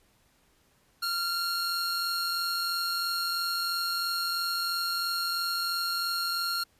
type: tone cluster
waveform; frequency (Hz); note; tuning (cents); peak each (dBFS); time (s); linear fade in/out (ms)
45% pulse; 1382 / 4189 / 4362; F6 / C8 / C#8; -19 / +1 / -29; -31 / -33 / -33; 1.02-6.64; 10
effects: pink hiss -66 dBFS RMS until 6.79 s + resampled to 32000 Hz